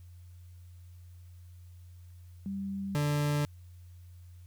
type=tone pair in turn; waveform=sine / 40% pulse; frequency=196 / 146.83 Hz; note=G3 / D3; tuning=0 / 0 cents; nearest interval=perfect fourth; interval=500 cents; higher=first; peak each=-33 / -26 dBFS; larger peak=second; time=2.46-2.95 / 2.95-3.45 s; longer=second; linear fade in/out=0 ms; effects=added 88 Hz sine -48 dBFS peak until 4.46 s + white hiss -69 dBFS RMS until 4.46 s